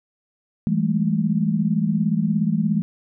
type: tone cluster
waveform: sine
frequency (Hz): 164.7 / 201.3 / 218.4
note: E3 / G3 / A3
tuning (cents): -1 / +46 / -13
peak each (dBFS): -22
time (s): 0.67-2.82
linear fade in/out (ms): 0
effects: none